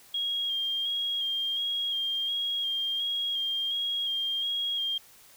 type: tone with vibrato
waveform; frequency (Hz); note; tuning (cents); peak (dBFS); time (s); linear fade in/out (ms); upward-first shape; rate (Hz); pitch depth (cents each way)
sine; 3247; G#7; -40; -27; 0.14-4.98; 5; square; 1.4; 22
effects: white hiss -55 dBFS RMS until 5.36 s